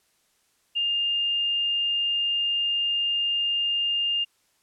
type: tone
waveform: sine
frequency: 2812 Hz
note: F7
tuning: 11 cents sharp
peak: -22 dBFS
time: 0.75-4.25 s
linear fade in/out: 20 ms
effects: white hiss -67 dBFS RMS until 4.62 s + low-pass 11000 Hz 12 dB/octave